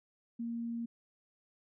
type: tone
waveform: sine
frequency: 233.1 Hz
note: A#3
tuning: in tune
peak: -35 dBFS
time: 0.39-0.86 s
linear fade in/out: 10 ms
effects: none